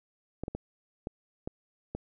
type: clicks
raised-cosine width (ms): 2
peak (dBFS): -21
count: 6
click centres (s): 0.436 / 0.481 / 0.55 / 1.071 / 1.475 / 1.95
effects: none